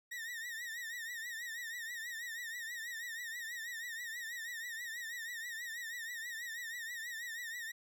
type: tone with vibrato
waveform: 40% pulse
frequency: 1864.7 Hz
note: A#6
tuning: in tune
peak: -40 dBFS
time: 0.11-7.72 s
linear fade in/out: 10 ms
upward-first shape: triangle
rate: 6.2 Hz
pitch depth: 110 cents each way
effects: none